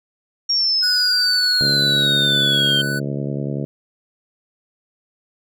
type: exponential sweep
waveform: sine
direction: down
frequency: 5588 to 3136 Hz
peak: -15 dBFS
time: 0.49-2.82 s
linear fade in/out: 10 ms
type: tone with pitch glide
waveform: square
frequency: 1480 to 1491.2 Hz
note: F#6 to F#6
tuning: 0 to +13 cents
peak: -23 dBFS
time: 0.82-3 s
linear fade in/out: 20 ms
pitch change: +13 cents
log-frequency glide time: 1.18-2.4 s
type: harmonic tone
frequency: 70.4 Hz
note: C#2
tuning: 27 cents sharp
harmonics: 2 / 3 / 4 / 5 / 6 / 7 / 8 / 9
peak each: -24 / -28 / -30 / -32 / -34 / -35 / -36 / -37 dBFS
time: 1.61-3.65 s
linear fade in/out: 0 ms
effects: none